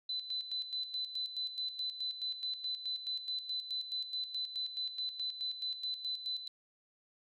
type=tone with tremolo; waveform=sine; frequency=4014 Hz; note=B7; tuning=27 cents sharp; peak=-34 dBFS; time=0.09-6.48 s; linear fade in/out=5 ms; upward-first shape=square; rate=4.7 Hz; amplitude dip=65%; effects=none